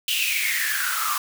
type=noise with high-pass filter sweep; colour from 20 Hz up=white; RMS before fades=-24 dBFS; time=0.08-1.18 s; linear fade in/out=2 ms; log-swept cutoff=3000 to 1100 Hz; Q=9.9; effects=none